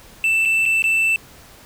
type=tone with dropouts; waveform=triangle; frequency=2658 Hz; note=E7; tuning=14 cents sharp; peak=-13 dBFS; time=0.24-1.16 s; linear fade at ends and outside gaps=1 ms; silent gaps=0.452-0.456 / 0.655-0.66 / 0.822-0.84 s; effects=pink hiss -45 dBFS RMS until 1.65 s